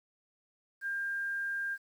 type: tone with quantisation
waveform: sine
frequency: 1600 Hz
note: G6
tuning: 35 cents sharp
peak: -32 dBFS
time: 0.81-1.78 s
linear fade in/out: 50 ms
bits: 10
effects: none